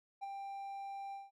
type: tone with ADSR envelope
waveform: triangle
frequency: 790 Hz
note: G5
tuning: 13 cents sharp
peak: -36 dBFS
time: 0.21-1.31 s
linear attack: 25 ms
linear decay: 16 ms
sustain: -4 dB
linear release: 180 ms
effects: none